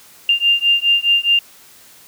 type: beating tone pair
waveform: sine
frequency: 2794 / 2798.8 Hz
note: F7 / F7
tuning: 0 / +3 cents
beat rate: 4.8 Hz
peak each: -15 dBFS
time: 0.29-1.39 s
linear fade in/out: 2 ms
effects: white hiss -45 dBFS RMS until 2.07 s + high-pass 60 Hz 12 dB/octave